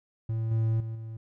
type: tone with level steps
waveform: triangle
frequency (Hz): 112.2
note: A2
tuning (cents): +34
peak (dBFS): -25 / -21 / -30 / -34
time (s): 0.29-1.17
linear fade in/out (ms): 5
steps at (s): 0.51 / 0.8 / 0.95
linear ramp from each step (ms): 5
effects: none